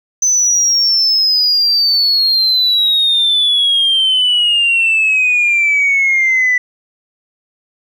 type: exponential sweep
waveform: sine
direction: down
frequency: 6130 to 1975.5 Hz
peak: -8 dBFS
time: 0.22-6.58 s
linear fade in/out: 5 ms
effects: tanh soft clip ceiling -6 dBFS + 8-bit